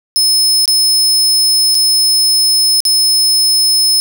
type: tone with dropouts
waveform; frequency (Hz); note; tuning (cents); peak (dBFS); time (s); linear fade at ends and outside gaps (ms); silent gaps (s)
sawtooth; 5200; E8; -24; -6; 0.16-4; 0; 0.656-0.678 / 1.746-1.751 / 2.804-2.852
effects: none